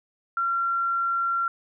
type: tone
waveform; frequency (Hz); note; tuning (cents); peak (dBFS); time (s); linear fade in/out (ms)
sine; 1370; F6; -34; -22; 0.37-1.48; 2
effects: none